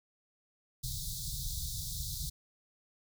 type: band-stop noise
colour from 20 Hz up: pink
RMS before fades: -38 dBFS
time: 0.83-2.3 s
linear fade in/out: 10 ms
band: 160 to 3600 Hz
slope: 96 dB/octave
effects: none